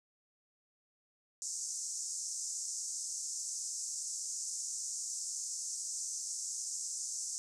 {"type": "band-pass noise", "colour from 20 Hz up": "white", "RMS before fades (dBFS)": -40, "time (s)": [1.42, 7.38], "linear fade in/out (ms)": 0, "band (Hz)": [5700, 8100], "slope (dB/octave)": 48, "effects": []}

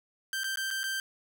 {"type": "tone with dropouts", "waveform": "sawtooth", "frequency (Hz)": 1567, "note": "G6", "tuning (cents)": -1, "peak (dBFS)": -27, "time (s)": [0.33, 1], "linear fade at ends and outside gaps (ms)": 1, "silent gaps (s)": [[0.435, 0.442], [0.558, 0.572], [0.705, 0.71], [0.833, 0.839]], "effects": []}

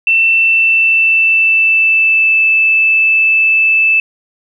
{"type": "tone with pitch glide", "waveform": "sine", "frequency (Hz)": [2678, 2632], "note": ["E7", "E7"], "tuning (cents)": [27, -3], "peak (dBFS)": -7, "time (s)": [0.07, 4], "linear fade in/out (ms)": 2, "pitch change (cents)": -30, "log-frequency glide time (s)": [0.29, 2.42], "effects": ["8-bit"]}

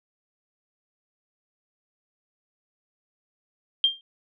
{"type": "tone with exponential decay", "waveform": "sine", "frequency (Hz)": 3188, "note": "G7", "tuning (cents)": 28, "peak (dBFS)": -13, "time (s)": [3.84, 4.01], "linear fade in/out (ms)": 1, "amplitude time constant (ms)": 35, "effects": []}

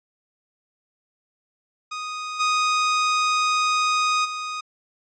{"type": "tone with level steps", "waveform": "sawtooth", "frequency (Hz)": 1244.5, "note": "D#6", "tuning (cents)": 0, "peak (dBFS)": [-25, -15, -24], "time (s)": [1.91, 4.61], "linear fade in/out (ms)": 10, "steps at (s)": [2.39, 4.24], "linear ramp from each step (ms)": 20, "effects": ["resampled to 16000 Hz"]}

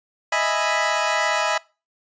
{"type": "chord", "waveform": "20% pulse", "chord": "E major seventh", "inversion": "third", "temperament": "equal", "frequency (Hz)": [622.3, 659.3, 830.6, 987.8], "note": ["D#5", "E5", "G#5", "B5"], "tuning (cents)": [0, 0, 0, 0], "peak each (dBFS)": -20, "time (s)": [0.32, 1.58], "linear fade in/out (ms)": 5, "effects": ["noise-tail reverb RT60 0.3 s tail -22 dB re dry", "resampled to 16000 Hz"]}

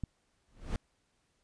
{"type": "click", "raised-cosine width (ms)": 5, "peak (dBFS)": -23, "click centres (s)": 0.037}
{"type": "noise with exponential growth", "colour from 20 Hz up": "brown", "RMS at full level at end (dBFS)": -30, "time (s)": [0.48, 0.76], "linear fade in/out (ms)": 2, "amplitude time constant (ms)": 60}
{"effects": ["pink hiss -75 dBFS RMS until 1.43 s", "resampled to 22050 Hz"]}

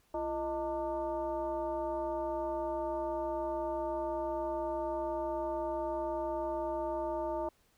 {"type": "tone with frequency modulation", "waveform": "sine", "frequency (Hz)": 621, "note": "D#5", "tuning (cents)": -3, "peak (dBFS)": -32, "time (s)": [0.14, 7.49], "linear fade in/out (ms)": 5, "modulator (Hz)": 280, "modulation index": 1.2, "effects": ["pink hiss -70 dBFS RMS until 7.77 s"]}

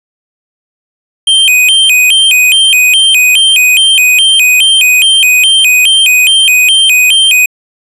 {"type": "tone with vibrato", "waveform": "square", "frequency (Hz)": 2803, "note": "F7", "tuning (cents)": 6, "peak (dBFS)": -4, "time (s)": [1.27, 7.46], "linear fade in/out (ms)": 5, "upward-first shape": "square", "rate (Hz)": 2.4, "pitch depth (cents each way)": 200, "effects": ["resampled to 32000 Hz", "7-bit"]}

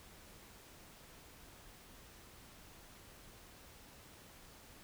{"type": "silence", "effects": ["pink hiss -58 dBFS RMS until 4.83 s"]}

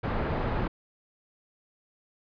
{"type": "low-pass noise", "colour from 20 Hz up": "pink", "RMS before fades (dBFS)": -29, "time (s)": [0.03, 0.68], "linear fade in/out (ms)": 10, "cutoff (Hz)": 1400, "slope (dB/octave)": 12, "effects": ["resampled to 11025 Hz"]}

